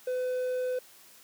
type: tone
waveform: triangle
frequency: 505 Hz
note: B4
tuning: 39 cents sharp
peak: -26 dBFS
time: 0.07-0.79 s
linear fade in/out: 5 ms
effects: white hiss -55 dBFS RMS until 1.23 s + high-pass 150 Hz 12 dB/octave